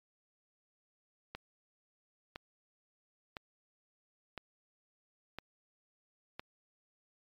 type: click train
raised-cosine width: 0.3 ms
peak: -25 dBFS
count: 6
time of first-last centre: 1.35-6.395 s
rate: 0.991 Hz
effects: MP3 96 kbps